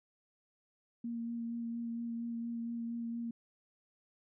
sine tone with vibrato, 233.1 Hz, A#3, in tune, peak -36 dBFS, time 1.04-3.31 s, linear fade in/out 5 ms, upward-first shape sine, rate 4.3 Hz, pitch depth 14 cents each way, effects none

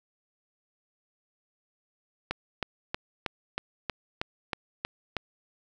click train, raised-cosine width 0.3 ms, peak -13 dBFS, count 10, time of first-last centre 2.31-5.167 s, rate 3.15 Hz, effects none

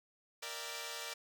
5% pulse chord, E half-diminished seventh, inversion second, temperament equal, 466.2 / 587.3 / 659.3 / 784 Hz, Bb4 / D5 / E5 / G5, 0 / 0 / 0 / 0 cents, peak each -34 / -34 / -38 / -39 dBFS, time 0.42-1.14 s, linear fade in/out 10 ms, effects none

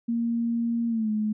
sine tone with pitch glide, 233.1 to 213.8 Hz, A#3 to A3, 0 to -49 cents, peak -23 dBFS, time 0.08-1.33 s, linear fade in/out 10 ms, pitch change -149 cents, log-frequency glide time 0.88-1.1 s, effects none

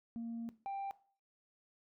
sine tone pair in turn, 231.3 / 788.6 Hz, A#3 / G5, -13 / +10 cents, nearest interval octave + major sixth, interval 2123 cents, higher second, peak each -37 / -35 dBFS, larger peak second, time 0.16-0.49 / 0.66-0.91 s, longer first, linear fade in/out 0 ms, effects noise-tail reverb RT60 0.4 s tail -18 dB re dry + tanh soft clip ceiling -37 dBFS

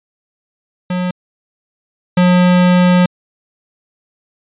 square tone pair in turn, 180.7 / 179.67 Hz, F#3 / F3, -41 / +49 cents, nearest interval unison, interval 10 cents, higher first, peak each -16 / -8 dBFS, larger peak second, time 0.9-1.11 / 2.17-3.06 s, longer second, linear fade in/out 5 ms, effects resampled to 8000 Hz

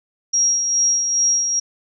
sine tone with tremolo, 5640 Hz, F8, 16 cents sharp, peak -13 dBFS, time 0.33-1.6 s, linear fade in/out 10 ms, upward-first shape sine, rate 2.4 Hz, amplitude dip 45%, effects none

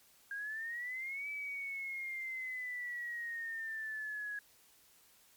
sine exponential two-way sweep, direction up then down, 1609 to 2307 to 1663 Hz, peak -38 dBFS, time 0.31-4.39 s, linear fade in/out 2 ms, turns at 1.29 s, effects white hiss -65 dBFS RMS until 5.36 s + MP3 96 kbps

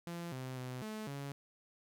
sawtooth tone with pitch steps, 171.1 / 129.5 / 127 / 216.2 / 140.3 Hz, F3 / C3 / B2 / A3 / C#3, -35 / -17 / +49 / -30 / +21 cents, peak -37 dBFS, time 0.07-1.32 s, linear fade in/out 0 ms, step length 250 ms, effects none

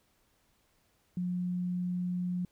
sine tone, 179.1 Hz, F3, 44 cents sharp, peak -30 dBFS, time 1.17-2.45 s, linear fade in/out 2 ms, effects pink hiss -71 dBFS RMS until 2.51 s

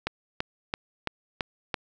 click train, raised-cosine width 0.3 ms, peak -11 dBFS, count 6, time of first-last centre 0.07-1.742 s, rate 2.99 Hz, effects none

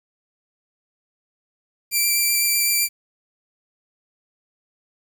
5% pulse tone with vibrato, 2350 Hz, D7, 1 cent sharp, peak -8 dBFS, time 1.91-2.89 s, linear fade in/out 50 ms, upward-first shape square, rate 7.9 Hz, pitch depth 11 cents each way, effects 8-bit

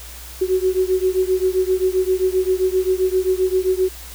sine beating tone pair, 369.5 / 377.1 Hz, F#4 / F#4, -2 / +33 cents, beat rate 7.6 Hz, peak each -18 / -19 dBFS, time 0.41-3.89 s, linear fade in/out 10 ms, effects added 60 Hz sine -37 dBFS peak until 4.14 s + white hiss -38 dBFS RMS until 4.14 s

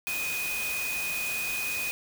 sine tone in noise, 2489 Hz, D#7, in tune, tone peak -30 dBFS, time 0.07-1.91 s, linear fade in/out 0 ms, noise white, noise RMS -35 dBFS, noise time 0.07-1.91 s, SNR +2 dB, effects none

